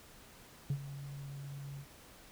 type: tone with ADSR envelope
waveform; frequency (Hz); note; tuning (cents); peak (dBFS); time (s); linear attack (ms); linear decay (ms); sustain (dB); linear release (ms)
sine; 140; C#3; +18; -27; 0.7-1.86; 3; 70; -15; 64
effects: tanh soft clip ceiling -28 dBFS + pink hiss -57 dBFS RMS until 2.31 s